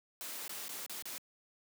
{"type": "noise with dropouts", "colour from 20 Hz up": "white", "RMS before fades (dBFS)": -43, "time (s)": [0.21, 1.18], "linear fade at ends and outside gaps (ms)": 0, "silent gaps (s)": [[0.479, 0.494], [0.682, 0.692], [0.862, 0.896], [1.022, 1.055]], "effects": ["high-pass 200 Hz 12 dB/octave"]}